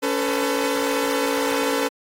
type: tone cluster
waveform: sawtooth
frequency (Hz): 280.2 / 445.3 / 505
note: C#4 / A4 / B4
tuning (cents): +19 / +21 / +39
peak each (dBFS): -21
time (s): 0.02-1.89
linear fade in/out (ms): 20
effects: AAC 48 kbps